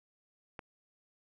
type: click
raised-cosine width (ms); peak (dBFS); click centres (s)
0.5; -27; 0.592
effects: none